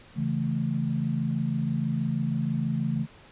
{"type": "chord", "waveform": "sine", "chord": "A major", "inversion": "first", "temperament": "equal", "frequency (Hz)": [138.59, 164.81, 220], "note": ["C#3", "E3", "A3"], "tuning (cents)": [0, 0, 0], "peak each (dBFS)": -29, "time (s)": [0.15, 3.07], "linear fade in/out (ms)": 50, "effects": ["pink hiss -52 dBFS RMS until 3.31 s", "resampled to 8000 Hz"]}